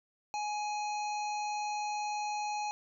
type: harmonic tone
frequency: 837 Hz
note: G#5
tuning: 13 cents sharp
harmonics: 1 / 3 / 5 / 7 / 8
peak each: -33 / -43 / -47 / -50 / -51 dBFS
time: 0.34-2.71 s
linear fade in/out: 0 ms
effects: none